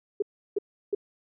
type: tone bursts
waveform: sine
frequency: 407 Hz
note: G#4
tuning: 35 cents flat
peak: -22 dBFS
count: 3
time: 0.2-0.949 s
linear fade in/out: 5 ms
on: 23 ms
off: 340 ms
effects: none